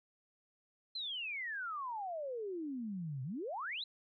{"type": "exponential two-way sweep", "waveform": "sine", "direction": "down then up", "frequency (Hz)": [4186, 124.4, 4186], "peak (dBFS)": -38, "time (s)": [0.95, 3.84], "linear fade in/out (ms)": 5, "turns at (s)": 3.23, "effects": []}